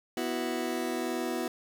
30% pulse chord, B suspended fourth, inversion none, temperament just, 246.9 / 329.3 / 370.4 Hz, B3 / E4 / F#4, 0 / -2 / +2 cents, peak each -32 dBFS, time 0.17-1.48 s, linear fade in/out 2 ms, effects none

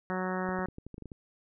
harmonic tone, 185 Hz, F#3, in tune, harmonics 1 / 2 / 3 / 4 / 5 / 6 / 7 / 8 / 9 / 10, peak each -34 / -37 / -39 / -40 / -41 / -42 / -42 / -43 / -44 / -44 dBFS, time 0.1-0.66 s, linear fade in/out 0 ms
clicks, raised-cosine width 3 ms, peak -30 dBFS, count 10, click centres 0.49 / 0.59 / 0.686 / 0.784 / 0.866 / 0.943 / 0.981 / 1.023 / 1.057 / 1.118 s
effects none

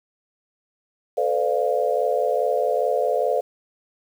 sine chord, B half-diminished seventh, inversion third, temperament equal with one note detuned, 440 / 504.8 / 587.3 / 698.5 Hz, A4 / B4 / D5 / F5, 0 / +38 / 0 / 0 cents, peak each -25 / -23 / -24 / -25 dBFS, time 1.17-3.41 s, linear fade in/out 10 ms, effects 8-bit

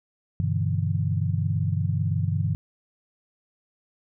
sine chord, E minor seventh, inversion first, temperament equal, 98 / 123.47 / 146.83 / 164.81 Hz, G2 / B2 / D3 / E3, 0 / 0 / 0 / 0 cents, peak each -25 / -29 / -28 / -29 dBFS, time 0.4-2.55 s, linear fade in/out 0 ms, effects none

